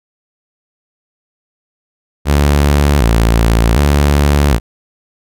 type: tone with vibrato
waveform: sawtooth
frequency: 63.9 Hz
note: C2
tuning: 40 cents flat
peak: -4 dBFS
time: 2.25-4.6 s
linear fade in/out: 50 ms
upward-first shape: square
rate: 0.66 Hz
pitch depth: 210 cents each way
effects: none